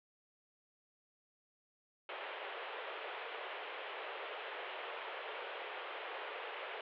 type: band-pass noise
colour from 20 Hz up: pink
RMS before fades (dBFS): -45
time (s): 2.09-6.81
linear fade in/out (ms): 2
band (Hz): 410 to 3300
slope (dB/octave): 48
effects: none